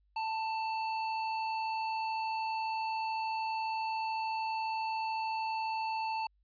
square tone, 887 Hz, A5, 14 cents sharp, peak -33 dBFS, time 0.16-6.27 s, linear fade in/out 5 ms, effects added 50 Hz sine -68 dBFS peak until 6.43 s + resampled to 11025 Hz

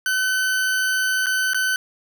40% pulse tone with dropouts, 1518 Hz, F#6, 44 cents sharp, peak -18 dBFS, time 0.06-1.76 s, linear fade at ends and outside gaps 1 ms, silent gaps 1.26-1.267 / 1.534-1.545 s, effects none

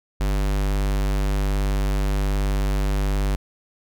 square tone, 49.38 Hz, G1, 13 cents sharp, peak -20 dBFS, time 0.2-3.36 s, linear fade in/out 10 ms, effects none

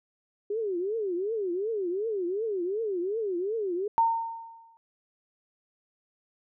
sine tone with vibrato, 396.7 Hz, G4, 21 cents sharp, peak -27 dBFS, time 0.5-3.88 s, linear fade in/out 5 ms, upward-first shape triangle, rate 2.7 Hz, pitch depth 280 cents each way
sine tone with exponential decay, 914 Hz, A#5, 34 cents flat, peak -17 dBFS, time 3.98-4.77 s, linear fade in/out 0 ms, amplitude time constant 170 ms
effects none

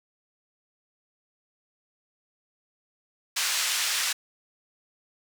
white band-pass noise, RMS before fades -27 dBFS, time 3.36-4.13 s, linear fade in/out 10 ms, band 1300 to 6900 Hz, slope 12 dB/octave, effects none

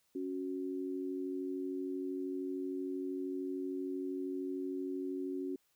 sine tone pair together, 277 / 370 Hz, C#4 / F#4, -1 / 0 cents, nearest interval perfect fourth, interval 501 cents, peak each -38 / -39 dBFS, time 0.15-5.56 s, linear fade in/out 5 ms, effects white hiss -75 dBFS RMS until 5.75 s

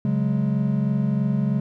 triangle chord, C# suspended fourth, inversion none, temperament just, 138.59 / 184.79 / 207.9 Hz, C#3 / F#3 / G#3, 0 / -2 / +2 cents, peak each -21 / -24 / -21 dBFS, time 0.05-1.6 s, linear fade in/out 2 ms, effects none

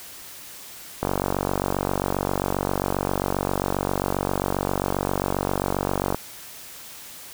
click train, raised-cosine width 1 ms, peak -8 dBFS, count 244, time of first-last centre 1.03-6.146 s, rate 47.5 Hz, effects white hiss -41 dBFS RMS until 7.33 s

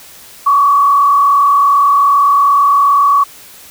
sine tone with frequency modulation, 1132 Hz, C#6, 36 cents sharp, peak -6 dBFS, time 0.46-3.24 s, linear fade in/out 10 ms, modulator 37.4 Hz, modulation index 0.78, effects white hiss -37 dBFS RMS until 3.7 s

